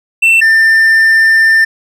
triangle tone pair in turn, 2685 / 1792 Hz, E7 / A6, +31 / +31 cents, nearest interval perfect fifth, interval 700 cents, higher first, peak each -3 dBFS, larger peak neither, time 0.22-0.41 / 0.41-1.65 s, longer second, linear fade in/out 10 ms, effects none

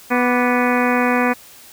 harmonic tone with a mistuned harmonic, 246.9 Hz, B3, in tune, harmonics 1 / 2 / 3 / 4 / 5 / 6 / 7 / 8 / 9 / 10, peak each -18 / -21 / -23 / -24 / -25 / -26 / -26 / -27 / -28 / -28 dBFS, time 0.1-1.34 s, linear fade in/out 20 ms, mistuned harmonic 5, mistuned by -75 cents, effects white hiss -43 dBFS RMS until 1.72 s

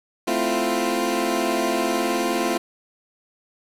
20% pulse chord, F major seventh, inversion first, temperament equal with one note detuned, 220 / 260.3 / 329.6 / 349.2 Hz, A3 / C4 / E4 / F4, 0 / -9 / 0 / 0 cents, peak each -23 / -22 / -23 / -19 dBFS, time 0.27-2.58 s, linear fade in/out 10 ms, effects resampled to 32000 Hz + 7-bit

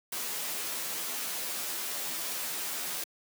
white noise with comb filter, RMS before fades -35 dBFS, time 0.12-3.04 s, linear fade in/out 5 ms, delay 12 ms, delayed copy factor +0.85, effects high-pass 200 Hz 12 dB/octave

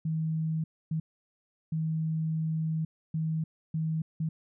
sine tone bursts at uneven times, 159.3 Hz, D#3, 41 cents sharp, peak -27 dBFS, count 6, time 0.05-0.64 / 0.91-1 / 1.72-2.85 / 3.14-3.44 / 3.74-4.02 / 4.2-4.29 s, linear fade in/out 5 ms, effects none

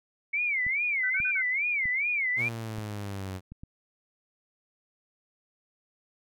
sine tone with vibrato, 2205 Hz, C#7, 10 cents flat, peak -25 dBFS, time 0.33-2.49 s, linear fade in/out 10 ms, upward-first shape sine, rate 2.4 Hz, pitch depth 190 cents each way
clicks, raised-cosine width 5 ms, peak -30 dBFS, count 6, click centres 0.666 / 1.202 / 1.856 / 2.784 / 3.52 / 3.635 s
sine tone bursts, 1524 Hz, G6, 49 cents flat, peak -30 dBFS, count 4, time 1.03-1.423 s, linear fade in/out 10 ms, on 72 ms, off 35 ms
sawtooth exponential sweep, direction down, 120 to 92.5 Hz, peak -30 dBFS, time 2.36-3.41 s, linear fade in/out 50 ms
effects none

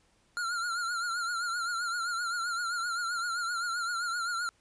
square tone with vibrato, 1396.9 Hz, F6, in tune, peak -31 dBFS, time 0.37-4.49 s, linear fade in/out 0 ms, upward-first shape triangle, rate 7.7 Hz, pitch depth 81 cents each way, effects pink hiss -68 dBFS RMS until 4.6 s + resampled to 22050 Hz

